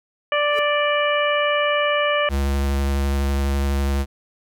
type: harmonic tone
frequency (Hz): 587.3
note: D5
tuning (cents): 0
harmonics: 1 / 2 / 3 / 4 / 5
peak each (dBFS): -20 / -23 / -25 / -26 / -27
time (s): 0.32-2.29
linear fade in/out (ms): 2
type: tone with exponential growth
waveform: square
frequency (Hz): 437.6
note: A4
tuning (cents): -9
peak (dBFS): -27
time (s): 0.47-0.59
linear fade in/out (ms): 0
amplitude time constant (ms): 24
type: tone with vibrato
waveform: square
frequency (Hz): 69.3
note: C#2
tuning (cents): 0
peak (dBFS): -19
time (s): 2.29-4.06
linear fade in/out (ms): 50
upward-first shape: sine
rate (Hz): 12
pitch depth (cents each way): 15
effects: none